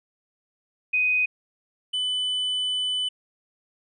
sine / triangle tone pair in turn, 2500 / 3000 Hz, D#7 / F#7, +8 / +23 cents, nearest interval minor third, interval 315 cents, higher second, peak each -19 / -22 dBFS, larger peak first, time 0.93-1.26 / 1.93-3.09 s, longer second, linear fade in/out 10 ms, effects resampled to 24000 Hz

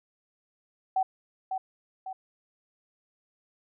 sine tone with echo, 759 Hz, F#5, 44 cents sharp, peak -22 dBFS, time 0.96-1.03 s, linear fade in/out 5 ms, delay 550 ms, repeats 2, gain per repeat -6 dB, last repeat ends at 2.13 s, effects none

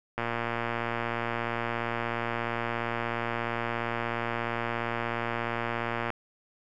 click train, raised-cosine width 0.5 ms, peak -15 dBFS, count 694, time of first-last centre 0.18-6.103 s, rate 117 Hz, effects none

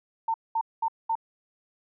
sine tone bursts, 904 Hz, A5, 47 cents sharp, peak -23 dBFS, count 4, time 0.28-1.154 s, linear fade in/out 5 ms, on 61 ms, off 210 ms, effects none

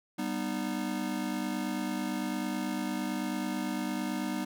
square chord, G augmented, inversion none, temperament just, 196 / 245 / 306.2 Hz, G3 / B3 / D#4, 0 / -14 / -28 cents, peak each -37 / -36 / -36 dBFS, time 0.18-4.45 s, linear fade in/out 10 ms, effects none

